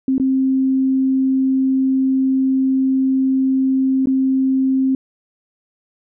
sine tone with dropouts, 264.5 Hz, C4, 19 cents sharp, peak -13 dBFS, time 0.08-4.95 s, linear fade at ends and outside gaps 2 ms, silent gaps 0.181-0.198 / 4.058-4.071 s, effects none

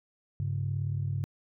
sine tone pair together, 100.2 / 138.48 Hz, G2 / C#3, +38 / -1 cents, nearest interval tritone, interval 561 cents, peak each -30 / -31 dBFS, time 0.4-1.24 s, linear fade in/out 0 ms, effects tanh soft clip ceiling -21 dBFS

